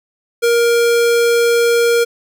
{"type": "tone", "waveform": "square", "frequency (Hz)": 470, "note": "A#4", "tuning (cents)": 14, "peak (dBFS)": -11, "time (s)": [0.42, 2.05], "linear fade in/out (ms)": 20, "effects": []}